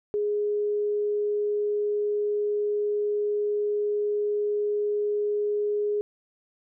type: tone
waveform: sine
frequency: 415.5 Hz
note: G#4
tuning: 1 cent sharp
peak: -23 dBFS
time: 0.14-6.01 s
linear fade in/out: 0 ms
effects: none